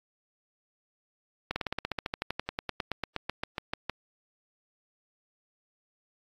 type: slowing click train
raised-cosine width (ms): 0.3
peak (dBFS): -14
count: 26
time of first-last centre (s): 1.51-3.896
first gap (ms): 50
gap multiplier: 1.05
effects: AAC 32 kbps